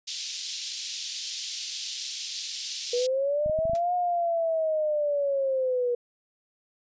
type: band-pass noise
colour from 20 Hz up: white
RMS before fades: -35 dBFS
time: 0.07-3.07 s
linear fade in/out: 10 ms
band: 3200 to 6000 Hz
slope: 24 dB/octave
type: linear two-way sweep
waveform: sine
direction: up then down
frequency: 479.6 to 720 to 479.6 Hz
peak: -23 dBFS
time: 2.93-5.95 s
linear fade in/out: 5 ms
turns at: 3.94 s
type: clicks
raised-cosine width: 5 ms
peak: -25 dBFS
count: 6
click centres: 3.461 / 3.497 / 3.589 / 3.654 / 3.697 / 3.734 s
type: noise with exponential decay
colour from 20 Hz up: white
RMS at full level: -39 dBFS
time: 3.75-3.83 s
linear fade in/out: 1 ms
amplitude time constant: 16 ms
effects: resampled to 16000 Hz